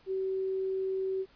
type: tone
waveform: sine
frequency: 381.2 Hz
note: G4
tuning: 48 cents flat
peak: -29 dBFS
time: 0.06-1.26 s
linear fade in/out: 50 ms
effects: pink hiss -62 dBFS RMS until 1.35 s + resampled to 11025 Hz

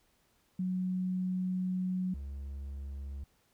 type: tone pair in turn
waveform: sine / triangle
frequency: 184.2 / 69.24 Hz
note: F#3 / C#2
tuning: -7 / -1 cents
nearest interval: octave + perfect fourth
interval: 1694 cents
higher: first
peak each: -30 / -36 dBFS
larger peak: first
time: 0.59-2.14 / 2.14-3.24 s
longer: first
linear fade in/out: 5 ms
effects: pink hiss -71 dBFS RMS until 3.53 s

